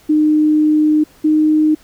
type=tone pair in turn; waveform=sine; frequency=305.4 / 308.1 Hz; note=D#4 / D#4; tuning=-32 / -17 cents; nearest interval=unison; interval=15 cents; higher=second; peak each=-9 dBFS; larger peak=neither; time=0.09-1.04 / 1.24-1.75 s; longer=first; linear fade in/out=10 ms; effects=pink hiss -48 dBFS RMS until 1.83 s